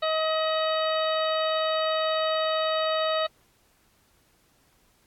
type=harmonic tone with a mistuned harmonic; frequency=633 Hz; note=D#5; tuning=30 cents sharp; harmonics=1 / 2 / 3 / 4 / 5 / 6 / 7; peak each=-25 / -29 / -36 / -41 / -37 / -33 / -41 dBFS; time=0.02-3.27 s; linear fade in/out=10 ms; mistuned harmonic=5; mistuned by=-92 cents; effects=pink hiss -64 dBFS RMS until 5.06 s + AAC 64 kbps